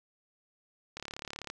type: click train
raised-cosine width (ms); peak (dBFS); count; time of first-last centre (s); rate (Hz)
0.2; -22; 20; 0.97-1.501; 35.8
effects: none